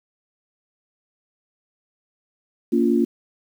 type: chord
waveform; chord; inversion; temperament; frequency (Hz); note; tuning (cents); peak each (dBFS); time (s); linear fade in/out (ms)
sine; Bb minor; none; equal with one note detuned; 233.1 / 283.2 / 349.2; Bb3 / Db4 / F4; 0 / +37 / 0; -19 / -21 / -20; 2.72-3.05; 10
effects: 8-bit